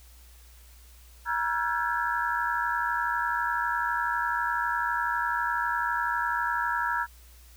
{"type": "tone cluster", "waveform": "sine", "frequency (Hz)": [952, 1345, 1453, 1620, 1692], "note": ["A#5", "E6", "F#6", "G#6", "G#6"], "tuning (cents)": [36, 34, -32, -43, 32], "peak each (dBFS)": [-29, -31, -35, -33, -33], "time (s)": [1.25, 7.07], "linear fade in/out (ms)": 50, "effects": ["added 60 Hz sine -50 dBFS peak until 7.56 s", "white hiss -57 dBFS RMS until 7.56 s"]}